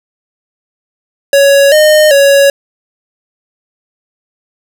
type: tone with pitch steps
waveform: square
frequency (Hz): 558 / 612 / 558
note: C#5 / D#5 / C#5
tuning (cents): +11 / -29 / +11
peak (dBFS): -4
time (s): 1.33-2.5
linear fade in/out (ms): 2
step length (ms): 390
effects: none

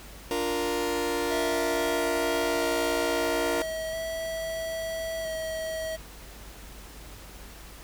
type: chord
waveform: sawtooth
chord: Bb major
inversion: first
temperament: just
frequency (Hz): 291.4 / 349.6 / 466.2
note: D4 / F4 / Bb4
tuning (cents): -13 / +2 / 0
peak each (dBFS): -29 / -27 / -25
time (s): 0.31-3.62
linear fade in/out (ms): 0
type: tone with vibrato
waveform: square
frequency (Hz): 647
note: E5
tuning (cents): -32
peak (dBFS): -31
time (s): 1.3-5.97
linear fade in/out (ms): 20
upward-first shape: square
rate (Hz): 0.38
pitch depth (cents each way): 14
effects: added 50 Hz sine -46 dBFS peak until 7.83 s + pink hiss -47 dBFS RMS until 7.83 s

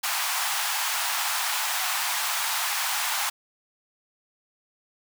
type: high-pass noise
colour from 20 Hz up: pink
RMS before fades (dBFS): -27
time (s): 0.03-3.3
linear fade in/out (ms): 10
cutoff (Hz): 760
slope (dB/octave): 48
effects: none

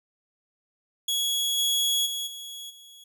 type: tone with level steps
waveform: sawtooth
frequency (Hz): 3345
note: G#7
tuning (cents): +12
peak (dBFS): -21 / -19 / -26 / -34 / -44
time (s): 1.08-3.04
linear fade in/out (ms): 5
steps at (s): 1.57 / 2.05 / 2.26 / 2.69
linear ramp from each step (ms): 20
effects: none

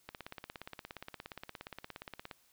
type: click train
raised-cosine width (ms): 0.3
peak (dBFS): -27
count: 39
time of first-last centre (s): 0.09-2.312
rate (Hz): 17.1
effects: white hiss -69 dBFS RMS until 2.52 s

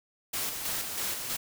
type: noise with tremolo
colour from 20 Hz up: white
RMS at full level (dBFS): -32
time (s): 0.33-1.37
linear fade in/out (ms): 10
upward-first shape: square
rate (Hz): 3.1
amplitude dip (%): 40
effects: none

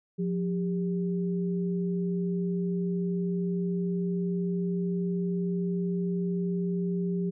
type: tone pair together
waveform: sine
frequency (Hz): 177.91 / 399.4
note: F3 / G4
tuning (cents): +32 / +32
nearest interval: octave + major second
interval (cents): 1400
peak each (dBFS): -27 / -33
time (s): 0.18-7.31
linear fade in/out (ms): 20
effects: none

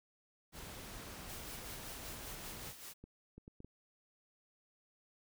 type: noise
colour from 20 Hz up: pink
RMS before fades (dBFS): -49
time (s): 0.52-2.74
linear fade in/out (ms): 50
type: noise with tremolo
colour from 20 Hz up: white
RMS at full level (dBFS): -49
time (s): 1.28-2.94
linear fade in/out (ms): 20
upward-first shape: sine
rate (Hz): 5.2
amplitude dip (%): 55
type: clicks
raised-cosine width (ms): 3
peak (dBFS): -39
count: 5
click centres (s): 3.04 / 3.38 / 3.479 / 3.604 / 3.646
effects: none

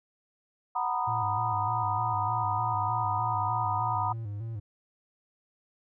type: chord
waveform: sine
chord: B major seventh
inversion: second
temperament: just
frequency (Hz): 740.8 / 926 / 987.8 / 1234.7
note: F#5 / A#5 / B5 / D#6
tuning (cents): +2 / -12 / 0 / -14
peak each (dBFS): -33 / -32 / -31 / -33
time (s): 0.75-4.13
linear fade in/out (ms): 10
type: tone with vibrato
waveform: triangle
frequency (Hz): 108.1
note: A2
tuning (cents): -30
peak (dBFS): -31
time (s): 1.07-4.6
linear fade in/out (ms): 10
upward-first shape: square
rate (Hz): 3.3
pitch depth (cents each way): 90
effects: none

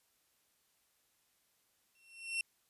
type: tone with exponential growth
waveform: 40% pulse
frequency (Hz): 2714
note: E7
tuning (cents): +50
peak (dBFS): -30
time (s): 1.95-2.41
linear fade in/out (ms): 2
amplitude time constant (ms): 100
effects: white hiss -75 dBFS RMS until 2.69 s + resampled to 32000 Hz

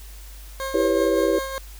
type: tone with tremolo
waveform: 20% pulse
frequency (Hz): 536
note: C5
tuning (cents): +42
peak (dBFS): -21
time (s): 0.6-1.58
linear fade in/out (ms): 0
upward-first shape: sine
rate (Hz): 5.3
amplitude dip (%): 40
type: chord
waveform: sine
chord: C# half-diminished seventh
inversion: first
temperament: equal with one note detuned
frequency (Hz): 329.6 / 394 / 493.9 / 554.4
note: E4 / G4 / B4 / C#5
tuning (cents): 0 / +9 / 0 / 0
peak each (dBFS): -23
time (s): 0.74-1.39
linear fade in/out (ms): 5
effects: added 50 Hz sine -38 dBFS peak until 1.79 s + white hiss -47 dBFS RMS until 1.79 s

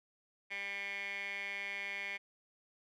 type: tone with band-pass filter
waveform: 15% pulse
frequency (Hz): 199.1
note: G3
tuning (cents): +27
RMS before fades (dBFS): -41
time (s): 0.5-2.18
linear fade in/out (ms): 20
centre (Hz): 2300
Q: 7.8
effects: none

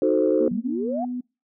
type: chord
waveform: sine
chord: D# diminished seventh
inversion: none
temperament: equal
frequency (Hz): 311.1 / 370 / 440 / 523.3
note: D#4 / F#4 / A4 / C5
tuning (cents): 0 / 0 / 0 / 0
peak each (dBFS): -22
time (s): 0.02-0.48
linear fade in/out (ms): 2
type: tone with pitch glide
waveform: sine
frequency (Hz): 240.5 to 248.1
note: B3 to B3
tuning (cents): -46 to +8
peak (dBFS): -26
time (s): 0.4-1.21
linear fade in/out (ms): 10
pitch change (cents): +54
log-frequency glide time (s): 0.8-1.08
type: exponential sweep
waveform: sine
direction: up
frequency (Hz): 174.61 to 765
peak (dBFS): -25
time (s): 0.51-1.05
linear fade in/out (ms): 5
effects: noise-tail reverb RT60 0.3 s tail -26 dB re dry + tanh soft clip ceiling -8 dBFS

